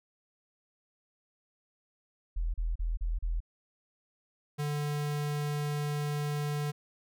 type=tone bursts; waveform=sine; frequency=41.2 Hz; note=E1; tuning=in tune; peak=-28 dBFS; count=5; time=2.36-3.404 s; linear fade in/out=10 ms; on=180 ms; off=36 ms
type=tone; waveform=square; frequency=147.2 Hz; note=D3; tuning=4 cents sharp; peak=-31 dBFS; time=4.58-6.72 s; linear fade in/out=20 ms
effects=none